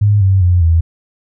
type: tone with pitch steps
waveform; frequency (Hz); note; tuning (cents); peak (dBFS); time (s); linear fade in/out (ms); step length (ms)
sine; 103.4 / 95.92 / 88.98 / 82.54; G#2 / G2 / F2 / E2; -7 / -37 / +33 / +3; -7; 0.01-0.81; 10; 200
effects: none